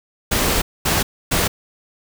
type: noise bursts at uneven times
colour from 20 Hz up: pink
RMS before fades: -18 dBFS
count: 3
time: 0.31-0.62 / 0.85-1.03 / 1.31-1.48 s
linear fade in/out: 10 ms
effects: none